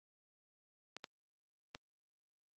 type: clicks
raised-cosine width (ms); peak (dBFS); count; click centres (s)
0.2; -27; 3; 0.966 / 1.042 / 1.749
effects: high-pass 200 Hz 12 dB/octave + Opus 48 kbps